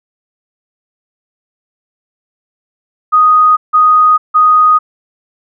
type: tone bursts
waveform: sine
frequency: 1244.5 Hz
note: D#6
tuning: in tune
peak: -4 dBFS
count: 3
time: 3.12-4.79 s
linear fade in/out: 20 ms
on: 450 ms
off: 160 ms
effects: none